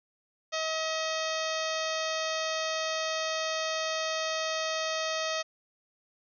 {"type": "harmonic tone with a mistuned harmonic", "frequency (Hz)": 637, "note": "D#5", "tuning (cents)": 41, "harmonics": [1, 2, 3, 4, 5, 6, 7, 8, 9, 10], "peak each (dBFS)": [-33, -36, -38, -39, -40, -41, -41, -42, -43, -43], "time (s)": [0.52, 5.43], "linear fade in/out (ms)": 20, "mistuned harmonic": 6, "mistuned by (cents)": -72, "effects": []}